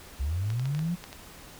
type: linear sweep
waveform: sine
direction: up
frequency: 61.74 to 179.6 Hz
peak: -26 dBFS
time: 0.19-0.96 s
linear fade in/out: 20 ms
type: clicks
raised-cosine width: 0.2 ms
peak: -23 dBFS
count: 7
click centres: 0.503 / 0.596 / 0.656 / 0.749 / 0.792 / 1.04 / 1.129 s
effects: pink hiss -48 dBFS RMS until 1.59 s